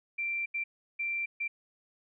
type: tone bursts at uneven times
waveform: sine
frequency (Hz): 2356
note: D7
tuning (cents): +5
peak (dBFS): -30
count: 4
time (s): 0.18-0.46 / 0.54-0.64 / 0.99-1.26 / 1.4-1.48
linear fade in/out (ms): 10
effects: none